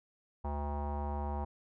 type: tone with low-pass filter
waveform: square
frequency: 72.7 Hz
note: D2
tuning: 17 cents flat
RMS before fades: -36 dBFS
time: 0.44-1.45 s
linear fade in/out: 10 ms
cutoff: 880 Hz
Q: 7.5
effects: none

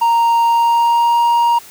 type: tone with pitch glide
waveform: triangle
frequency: 930 to 941.3 Hz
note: A#5 to A#5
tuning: -4 to +17 cents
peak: -8 dBFS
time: 0.01-1.59 s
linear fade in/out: 10 ms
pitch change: +21 cents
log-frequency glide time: 0.45-1.19 s
effects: white hiss -39 dBFS RMS until 1.7 s + high-pass 60 Hz 12 dB/octave

